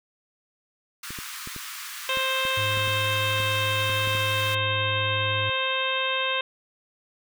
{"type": "high-pass noise", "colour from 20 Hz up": "pink", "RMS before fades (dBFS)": -37, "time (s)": [1.03, 4.55], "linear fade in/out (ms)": 5, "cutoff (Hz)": 1100, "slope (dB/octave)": 48}
{"type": "clicks", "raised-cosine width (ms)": 3, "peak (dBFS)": -26, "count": 12, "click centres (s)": [1.106, 1.188, 1.474, 1.563, 2.172, 2.452, 2.773, 2.876, 3.402, 3.897, 4.074, 4.151]}
{"type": "harmonic tone", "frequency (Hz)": 526, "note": "C5", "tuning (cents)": 9, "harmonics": [1, 2, 3, 4, 5, 6, 7], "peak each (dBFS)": [-31, -30, -32, -35, -29, -31, -32], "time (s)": [2.09, 6.41], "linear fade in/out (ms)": 2}
{"type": "tone", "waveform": "triangle", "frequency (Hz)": 103.83, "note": "G#2", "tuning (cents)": 0, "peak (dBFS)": -27, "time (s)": [2.57, 5.5], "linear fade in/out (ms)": 5}
{"effects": []}